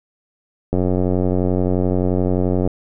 click train, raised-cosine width 2 ms, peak -6 dBFS, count 179, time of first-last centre 0.73-2.675 s, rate 91.5 Hz, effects none

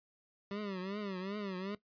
25% pulse tone with vibrato, 196 Hz, G3, in tune, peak -34 dBFS, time 0.51-1.75 s, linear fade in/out 2 ms, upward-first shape triangle, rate 2.6 Hz, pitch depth 150 cents each way, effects noise-tail reverb RT60 0.1 s tail -17 dB re dry + resampled to 11025 Hz

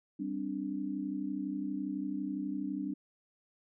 sine chord, G suspended fourth, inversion none, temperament equal, 196 / 261.6 / 293.7 Hz, G3 / C4 / D4, 0 / 0 / 0 cents, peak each -39 / -39 / -36 dBFS, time 0.19-2.94 s, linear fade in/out 10 ms, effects none

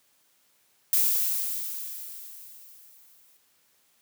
violet noise with exponential decay, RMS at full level -21 dBFS, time 0.93-3.37 s, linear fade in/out 1 ms, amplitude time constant 530 ms, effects white hiss -66 dBFS RMS until 4.01 s + high-pass 100 Hz 12 dB/octave

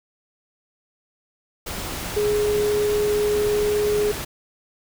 sine tone in noise, 417.6 Hz, G#4, 10 cents sharp, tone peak -18 dBFS, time 2.16-4.12 s, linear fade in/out 10 ms, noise pink, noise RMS -30 dBFS, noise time 1.66-4.25 s, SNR +9 dB, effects none

